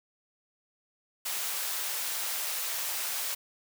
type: high-pass noise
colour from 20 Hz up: white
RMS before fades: -33 dBFS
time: 1.25-3.35 s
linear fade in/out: 10 ms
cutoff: 620 Hz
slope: 12 dB/octave
effects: none